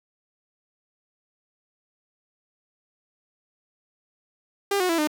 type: tone with pitch steps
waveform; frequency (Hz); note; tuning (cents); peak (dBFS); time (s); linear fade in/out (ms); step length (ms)
sawtooth; 400 / 364.7 / 332.5 / 303.1; G4 / F#4 / E4 / D#4; +35 / -25 / +15 / -45; -17; 4.71-5.074; 5; 91
effects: 8-bit